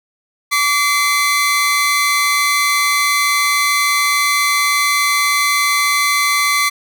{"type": "tone pair together", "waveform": "sawtooth", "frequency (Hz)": [1153.3, 2055], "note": ["D6", "C7"], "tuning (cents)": [-32, -32], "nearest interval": "minor seventh", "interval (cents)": 1000, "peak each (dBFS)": -12, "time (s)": [0.51, 6.7], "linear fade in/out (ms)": 20, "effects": []}